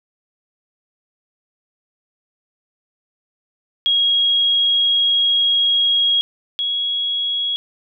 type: tone pair in turn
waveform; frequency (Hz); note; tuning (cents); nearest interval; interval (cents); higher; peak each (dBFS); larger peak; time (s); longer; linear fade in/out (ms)
sine; 3291 / 3327; G#7 / G#7; -16 / +2; unison; 18; second; -13 / -18; first; 3.86-6.21 / 6.59-7.56; first; 0
effects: none